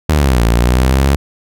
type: linear two-way sweep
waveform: sawtooth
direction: down then up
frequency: 80 to 56.3 to 70.4 Hz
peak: -5 dBFS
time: 0.09-1.16 s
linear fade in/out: 5 ms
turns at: 0.44 s
effects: none